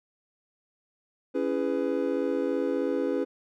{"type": "chord", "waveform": "triangle", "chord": "C# minor seventh", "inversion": "none", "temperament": "just", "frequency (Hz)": [277.2, 332.6, 415.8, 498.9], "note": ["C#4", "E4", "G#4", "B4"], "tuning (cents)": [0, 16, 2, 17], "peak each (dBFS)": [-28, -30, -29, -28], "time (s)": [1.34, 3.25], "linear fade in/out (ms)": 20, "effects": []}